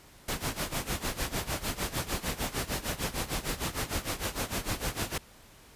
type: noise with tremolo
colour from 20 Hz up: pink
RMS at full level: -30 dBFS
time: 0.28-5.18 s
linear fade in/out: 5 ms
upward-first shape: sine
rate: 6.6 Hz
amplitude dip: 85%
effects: pink hiss -55 dBFS RMS until 5.75 s + resampled to 32000 Hz